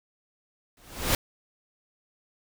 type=noise with exponential growth; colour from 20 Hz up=pink; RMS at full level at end=-20 dBFS; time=0.77-1.15 s; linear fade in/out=2 ms; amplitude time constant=81 ms; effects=none